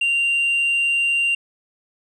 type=tone with tanh clipping; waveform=sine; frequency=2774 Hz; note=F7; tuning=12 cents flat; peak=-17 dBFS; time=0.01-1.35 s; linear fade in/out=5 ms; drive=1 dB; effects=none